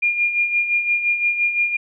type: tone with tremolo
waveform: sine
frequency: 2413 Hz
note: D7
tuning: 46 cents sharp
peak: -14 dBFS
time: 0.02-1.77 s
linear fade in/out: 10 ms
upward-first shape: sine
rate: 5.8 Hz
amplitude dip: 60%
effects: none